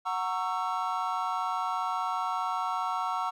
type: chord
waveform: triangle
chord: F# dominant seventh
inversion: none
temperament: just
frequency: 740 / 925 / 1110 / 1332 Hz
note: F#5 / A#5 / C#6 / E6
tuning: 0 / -14 / +2 / +18 cents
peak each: -32 dBFS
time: 0.05-3.31 s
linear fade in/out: 20 ms
effects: none